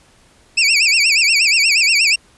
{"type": "tone with vibrato", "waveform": "25% pulse", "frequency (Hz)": 2489, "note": "D#7", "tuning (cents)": 0, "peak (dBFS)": -7, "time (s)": [0.57, 2.16], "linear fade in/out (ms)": 10, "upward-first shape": "sine", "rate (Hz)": 8.4, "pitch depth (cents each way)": 180, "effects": ["pink hiss -51 dBFS RMS until 2.37 s", "resampled to 24000 Hz"]}